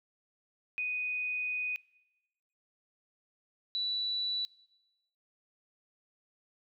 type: tone pair in turn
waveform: sine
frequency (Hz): 2489 / 3951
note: D#7 / B7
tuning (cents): 0 / 0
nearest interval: minor sixth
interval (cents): 800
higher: second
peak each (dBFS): -31 / -30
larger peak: second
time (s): 0.78-1.76 / 3.75-4.45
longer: first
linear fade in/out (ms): 0
effects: noise-tail reverb RT60 1.0 s tail -22 dB re dry